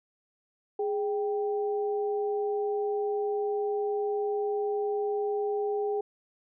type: tone pair together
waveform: sine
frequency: 415.3 / 784 Hz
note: G#4 / G5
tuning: 0 / 0 cents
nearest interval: major seventh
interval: 1100 cents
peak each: -27 / -35 dBFS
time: 0.79-6.01 s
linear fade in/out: 5 ms
effects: none